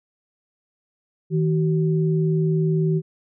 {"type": "tone pair together", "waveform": "sine", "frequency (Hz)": [159.39, 379.1], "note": ["D#3", "F#4"], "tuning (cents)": [42, 42], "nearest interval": "octave + minor third", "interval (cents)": 1500, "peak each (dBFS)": [-18, -24], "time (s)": [1.3, 3.02], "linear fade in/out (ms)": 50, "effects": []}